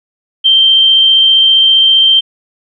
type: tone with amplitude modulation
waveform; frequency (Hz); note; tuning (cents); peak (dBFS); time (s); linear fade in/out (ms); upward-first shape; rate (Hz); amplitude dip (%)
sine; 3140; G7; +2; -3; 0.44-2.21; 20; sine; 55.1; 25
effects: none